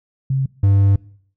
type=tone pair in turn; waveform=sine / triangle; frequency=134.2 / 99.05 Hz; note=C3 / G2; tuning=+44 / +18 cents; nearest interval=perfect fourth; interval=526 cents; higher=first; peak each=-15 / -8 dBFS; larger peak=second; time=0.3-0.46 / 0.63-0.96 s; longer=second; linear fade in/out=5 ms; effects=noise-tail reverb RT60 0.6 s tail -23 dB re dry